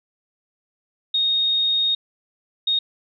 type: tone bursts at uneven times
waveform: sine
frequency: 3719 Hz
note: A#7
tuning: 5 cents flat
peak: -17 dBFS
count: 2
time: 1.14-1.95 / 2.67-2.79 s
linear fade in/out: 5 ms
effects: none